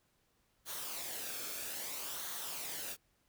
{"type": "noise with flanger", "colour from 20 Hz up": "white", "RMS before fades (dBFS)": -42, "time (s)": [0.65, 2.97], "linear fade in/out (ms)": 50, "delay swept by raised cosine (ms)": [0.39, 1.04], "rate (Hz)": 0.61, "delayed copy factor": -0.5, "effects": ["pink hiss -75 dBFS RMS until 3.28 s"]}